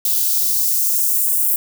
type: noise with high-pass filter sweep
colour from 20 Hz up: violet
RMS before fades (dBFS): -17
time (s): 0.05-1.56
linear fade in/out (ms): 2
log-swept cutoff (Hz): 3400 to 10000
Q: 1.4
effects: none